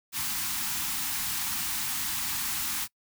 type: band-stop noise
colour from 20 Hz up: white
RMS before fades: -31 dBFS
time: 0.12-2.88 s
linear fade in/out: 50 ms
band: 330 to 760 Hz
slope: 96 dB/octave
effects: noise-tail reverb RT60 0.1 s tail -24 dB re dry